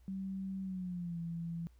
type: tone with pitch glide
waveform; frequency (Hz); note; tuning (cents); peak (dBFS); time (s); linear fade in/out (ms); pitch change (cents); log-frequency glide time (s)
sine; 191.7 to 167.85; G3 to E3; -38 to +32; -37; 0.08-1.67; 0; -230; 0.62-1.19
effects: added 60 Hz sine -59 dBFS peak until 1.79 s + pink hiss -75 dBFS RMS until 1.79 s